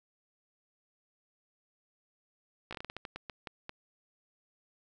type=slowing click train; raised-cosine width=0.3 ms; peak=-24 dBFS; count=13; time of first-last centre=2.71-3.694 s; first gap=16 ms; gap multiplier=1.27; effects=none